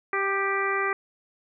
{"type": "harmonic tone with a mistuned harmonic", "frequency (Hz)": 392, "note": "G4", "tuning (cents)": 0, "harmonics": [1, 2, 3, 4, 5, 6], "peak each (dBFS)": [-29, -35, -28, -32, -29, -34], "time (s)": [0.13, 0.93], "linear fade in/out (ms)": 2, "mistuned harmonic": 3, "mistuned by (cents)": 17, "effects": []}